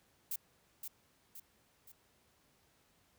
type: noise with echo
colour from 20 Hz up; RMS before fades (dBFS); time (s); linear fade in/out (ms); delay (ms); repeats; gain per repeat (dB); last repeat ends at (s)
violet; -38; 0.31-0.36; 5; 520; 3; -6; 1.92
effects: pink hiss -71 dBFS RMS until 3.18 s + high-pass 60 Hz 12 dB/octave